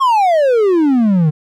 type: exponential sweep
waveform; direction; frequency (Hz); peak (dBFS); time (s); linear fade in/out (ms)
triangle; down; 1108.7 to 146.83; -7; 0-1.31; 20
effects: none